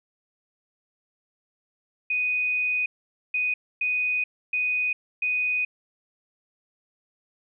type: tone bursts at uneven times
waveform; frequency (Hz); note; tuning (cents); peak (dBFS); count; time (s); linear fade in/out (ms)
sine; 2489; D#7; 0; -22; 5; 2.1-2.86 / 3.34-3.54 / 3.81-4.24 / 4.53-4.93 / 5.22-5.65; 5
effects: none